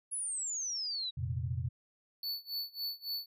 sine exponential sweep, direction down, 10650 to 3820 Hz, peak -34 dBFS, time 0.11-1.11 s, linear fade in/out 20 ms
sine chord, F suspended fourth, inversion none, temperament equal, 87.31 / 116.54 / 130.81 Hz, F2 / Bb2 / C3, 0 / 0 / 0 cents, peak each -37 dBFS, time 1.17-1.69 s, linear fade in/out 10 ms
square tone with tremolo, 4463 Hz, C#8, 11 cents sharp, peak -34 dBFS, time 2.23-3.26 s, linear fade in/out 2 ms, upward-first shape sine, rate 3.6 Hz, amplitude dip 95%
effects none

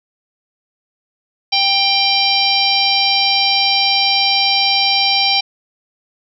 harmonic tone with a mistuned harmonic, 790 Hz, G5, 13 cents sharp, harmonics 1 / 3 / 4 / 5 / 6 / 7, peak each -19 / -19 / -19 / -19 / -19 / -19 dBFS, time 1.52-5.41 s, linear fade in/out 10 ms, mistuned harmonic 4, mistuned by -20 cents, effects none

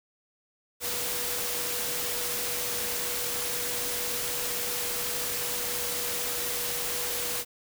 sine tone in noise, 485.5 Hz, B4, 30 cents flat, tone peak -40 dBFS, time 0.8-7.45 s, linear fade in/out 50 ms, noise white, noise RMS -31 dBFS, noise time 0.8-7.45 s, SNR -12 dB, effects none

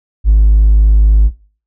sine tone with hard clipping, 52 Hz, G#1, 3 cents sharp, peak -4 dBFS, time 0.24-1.31 s, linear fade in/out 50 ms, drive 1 dB, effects noise-tail reverb RT60 0.4 s tail -20 dB re dry

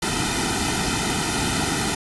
pink noise with comb filter, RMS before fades -23 dBFS, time 0.02-1.95 s, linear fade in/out 5 ms, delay 1.8 ms, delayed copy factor -0.9, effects resampled to 24000 Hz

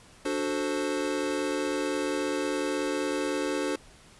square chord, D dominant seventh, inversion none, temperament equal with one note detuned, 293.7 / 370 / 440 / 525.7 Hz, D4 / F#4 / A4 / C5, 0 / 0 / 0 / +8 cents, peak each -32 / -34 / -35 / -34 dBFS, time 0.25-3.76 s, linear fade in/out 5 ms, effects pink hiss -54 dBFS RMS until 4.19 s + resampled to 24000 Hz

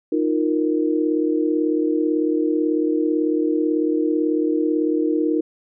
sine chord, Eb suspended second, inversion none, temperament equal, 311.1 / 349.2 / 466.2 Hz, Eb4 / F4 / Bb4, 0 / 0 / 0 cents, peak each -19 / -23 / -24 dBFS, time 0.12-5.41 s, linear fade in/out 5 ms, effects none

